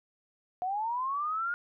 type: linear sweep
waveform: sine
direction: up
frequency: 713 to 1436 Hz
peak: -29 dBFS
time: 0.62-1.54 s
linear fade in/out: 0 ms
effects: none